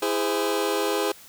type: chord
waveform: sawtooth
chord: E augmented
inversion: none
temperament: just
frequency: 329.6 / 412 / 515 Hz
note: E4 / G#4 / B#4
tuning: 0 / -14 / -28 cents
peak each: -25 / -21 / -24 dBFS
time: 0.02-1.12 s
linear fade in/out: 5 ms
effects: white hiss -48 dBFS RMS until 1.28 s